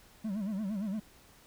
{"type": "tone with vibrato", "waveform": "triangle", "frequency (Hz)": 204.2, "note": "G#3", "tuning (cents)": -29, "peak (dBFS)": -30, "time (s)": [0.24, 1], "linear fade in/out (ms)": 10, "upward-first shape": "sine", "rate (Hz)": 8.7, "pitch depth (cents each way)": 150, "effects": ["pink hiss -59 dBFS RMS until 1.46 s"]}